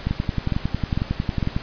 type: two click trains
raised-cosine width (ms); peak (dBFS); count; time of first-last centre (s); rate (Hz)
5; -9 / -9; 4 / 17; 0.07-1.427 / 0.11-1.565; 2.21 / 11
effects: pink hiss -37 dBFS RMS until 1.62 s + resampled to 11025 Hz